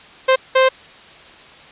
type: tone bursts at uneven times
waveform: sawtooth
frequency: 523.3 Hz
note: C5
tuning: in tune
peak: -6 dBFS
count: 2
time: 0.28-0.36 / 0.55-0.69 s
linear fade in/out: 10 ms
effects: white hiss -42 dBFS RMS until 1.71 s + resampled to 8000 Hz